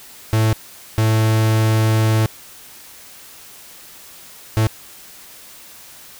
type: tone bursts at uneven times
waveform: 45% pulse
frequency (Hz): 110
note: A2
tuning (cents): 0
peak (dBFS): -13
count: 3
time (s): 0.33-0.53 / 0.98-2.26 / 4.57-4.67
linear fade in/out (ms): 0
effects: white hiss -41 dBFS RMS until 6.19 s